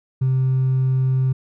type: tone with hard clipping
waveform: triangle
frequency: 130.81 Hz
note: C3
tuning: in tune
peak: -15 dBFS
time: 0.21-1.33 s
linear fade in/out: 10 ms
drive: 2 dB
effects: none